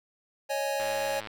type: chord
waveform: square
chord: C# suspended second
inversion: none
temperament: equal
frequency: 554.4 / 622.3 / 830.6 Hz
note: C#5 / D#5 / G#5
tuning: 0 / 0 / 0 cents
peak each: -31 / -36 / -34 dBFS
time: 0.49-1.21 s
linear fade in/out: 20 ms
type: click train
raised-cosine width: 0.3 ms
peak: -23 dBFS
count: 52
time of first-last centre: 0.8-1.272 s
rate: 108 Hz
effects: 10-bit